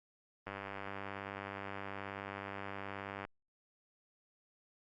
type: click train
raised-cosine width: 0.5 ms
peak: -27 dBFS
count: 276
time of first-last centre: 0.47-3.251 s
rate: 98.9 Hz
effects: Opus 32 kbps